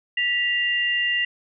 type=tone pair together; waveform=sine; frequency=1949.9 / 2794 Hz; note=B6 / F7; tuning=-23 / 0 cents; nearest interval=tritone; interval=623 cents; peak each=-22 / -23 dBFS; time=0.17-1.25 s; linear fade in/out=5 ms; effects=none